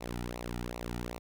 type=tone with flanger; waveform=sawtooth; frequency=59.8 Hz; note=A#1; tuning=45 cents sharp; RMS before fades=-39 dBFS; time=0-1.19 s; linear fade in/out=20 ms; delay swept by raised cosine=0.6 to 1.9 ms; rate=2.6 Hz; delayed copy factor=-0.8; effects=none